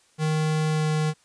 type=tone with pitch glide; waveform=square; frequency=155.56 to 154.57 Hz; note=D#3 to D#3; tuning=0 to -11 cents; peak=-22 dBFS; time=0.18-1.14 s; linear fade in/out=50 ms; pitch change=-11 cents; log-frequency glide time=0.7-0.86 s; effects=white hiss -61 dBFS RMS until 1.24 s + resampled to 22050 Hz